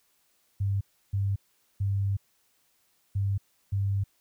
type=tone bursts at uneven times; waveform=sine; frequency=99 Hz; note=G2; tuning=18 cents sharp; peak=-24 dBFS; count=5; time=0.6-0.81 / 1.13-1.36 / 1.8-2.17 / 3.15-3.38 / 3.72-4.04 s; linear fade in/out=10 ms; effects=white hiss -69 dBFS RMS until 4.2 s

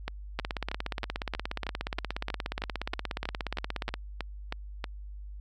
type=two click trains; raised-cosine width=0.3 ms; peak=-15 / -16 dBFS; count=61 / 16; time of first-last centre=0.39-3.94 / 0.08-4.842 s; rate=16.9 / 3.15 Hz; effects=added 50 Hz sine -39 dBFS peak until 5.4 s + MP3 96 kbps

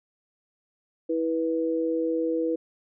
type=tone pair together; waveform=sine; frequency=326 / 489.2 Hz; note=E4 / B4; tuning=-19 / -16 cents; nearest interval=perfect fifth; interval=703 cents; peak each=-26 / -26 dBFS; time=1.09-2.56 s; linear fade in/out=10 ms; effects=none

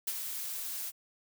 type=noise with ADSR envelope; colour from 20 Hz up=blue; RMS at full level=-31 dBFS; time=0.07-0.92 s; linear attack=8 ms; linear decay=40 ms; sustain=-7 dB; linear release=39 ms; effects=none

